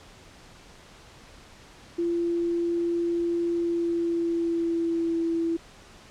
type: tone with pitch glide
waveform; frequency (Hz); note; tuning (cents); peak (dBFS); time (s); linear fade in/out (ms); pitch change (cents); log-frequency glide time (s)
sine; 341.7 to 332.4; F4 to E4; -38 to +15; -23; 1.98-5.57; 10; -47; 3.5-5.18
effects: pink hiss -50 dBFS RMS until 6.1 s + low-pass 7000 Hz 12 dB/octave